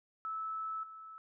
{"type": "tone with level steps", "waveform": "sine", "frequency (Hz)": 1307, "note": "E6", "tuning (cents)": -15, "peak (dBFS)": [-36, -47], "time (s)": [0.25, 1.18], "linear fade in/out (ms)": 0, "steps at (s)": 0.83, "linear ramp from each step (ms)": 5, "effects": []}